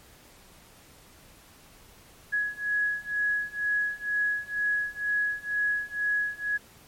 sine beating tone pair, 1675 / 1677.1 Hz, G#6 / G#6, +14 / +16 cents, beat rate 2.1 Hz, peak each -29 / -28 dBFS, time 2.32-6.58 s, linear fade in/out 20 ms, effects pink hiss -54 dBFS RMS until 6.87 s + MP3 64 kbps

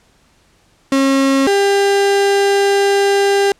35% pulse tone pair in turn, 271.2 / 398.7 Hz, C#4 / G4, -38 / +29 cents, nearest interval perfect fifth, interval 667 cents, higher second, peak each -9 dBFS, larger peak neither, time 0.92-1.47 / 1.47-3.52 s, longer second, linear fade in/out 2 ms, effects pink hiss -54 dBFS RMS until 3.59 s + low-pass 9000 Hz 12 dB/octave

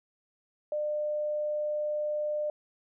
sine tone, 600 Hz, D5, 37 cents sharp, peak -28 dBFS, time 0.72-2.5 s, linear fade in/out 2 ms, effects none

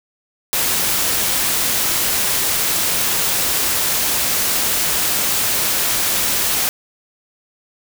white noise, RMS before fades -18 dBFS, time 0.53-6.69 s, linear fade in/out 0 ms, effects none

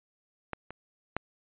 clicks, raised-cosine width 0.5 ms, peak -18 / -26 / -14 dBFS, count 3, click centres 0.533 / 0.706 / 1.166 s, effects resampled to 8000 Hz

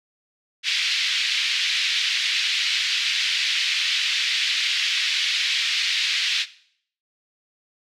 white band-pass noise, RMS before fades -23 dBFS, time 0.63-6.46 s, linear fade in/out 50 ms, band 2100 to 4200 Hz, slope 24 dB/octave, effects noise-tail reverb RT60 0.6 s tail -17 dB re dry

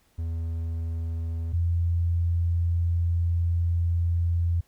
triangle / sine tone pair in turn, 82.41 / 85.36 Hz, E2 / F2, 0 / -39 cents, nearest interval minor second, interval 61 cents, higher second, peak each -25 / -21 dBFS, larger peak second, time 0.18-1.53 / 1.53-4.61 s, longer second, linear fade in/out 10 ms, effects pink hiss -65 dBFS RMS until 4.67 s

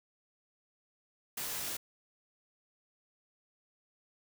white noise with comb filter, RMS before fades -38 dBFS, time 1.37-1.77 s, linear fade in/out 5 ms, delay 18 ms, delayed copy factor -0.65, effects none

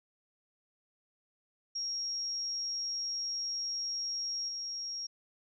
sine tone with level steps, 5590 Hz, F8, 1 cent sharp, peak -33 / -36 dBFS, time 1.75-5.07 s, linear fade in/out 10 ms, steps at 4.48 s, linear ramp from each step 10 ms, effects none

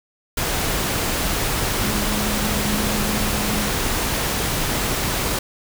sine tone in noise, 209.3 Hz, G#3, 14 cents sharp, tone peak -25 dBFS, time 1.84-3.69 s, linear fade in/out 5 ms, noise pink, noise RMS -22 dBFS, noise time 0.37-5.39 s, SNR -6 dB, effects none

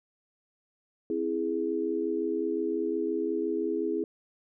sine chord, C augmented, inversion none, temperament equal, 261.6 / 329.6 / 415.3 Hz, C4 / E4 / G#4, 0 / 0 / 0 cents, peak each -35 / -30 / -30 dBFS, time 1.1-4.04 s, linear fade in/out 2 ms, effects none

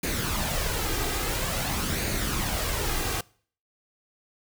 pink noise with flanger, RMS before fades -28 dBFS, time 0.03-3.21 s, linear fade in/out 5 ms, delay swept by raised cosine 0.45 to 2.55 ms, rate 0.49 Hz, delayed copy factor +0.5, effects noise-tail reverb RT60 0.5 s tail -24 dB re dry

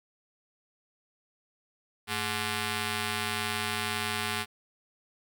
5% pulse ring-modulated tone, 317.4 Hz, D#4, 35 cents sharp, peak -15 dBFS, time 2.07-4.46 s, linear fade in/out 50 ms, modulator 537 Hz, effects none

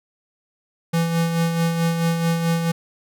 square tone with tremolo, 166.8 Hz, E3, 21 cents sharp, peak -17 dBFS, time 0.93-2.72 s, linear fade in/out 10 ms, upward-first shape sine, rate 4.6 Hz, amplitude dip 45%, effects none

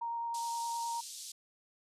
sine tone with vibrato, 932.3 Hz, A#5, in tune, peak -34 dBFS, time 0.01-1.01 s, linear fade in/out 10 ms, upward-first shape triangle, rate 9.6 Hz, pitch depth 9 cents each way
white band-pass noise, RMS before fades -46 dBFS, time 0.34-1.32 s, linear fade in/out 5 ms, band 3900 to 9000 Hz, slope 24 dB/octave
effects resampled to 32000 Hz

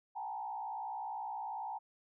sine tone with frequency modulation, 848 Hz, G#5, 36 cents sharp, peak -38 dBFS, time 0.15-1.79 s, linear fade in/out 20 ms, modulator 61.2 Hz, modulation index 1.3, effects none

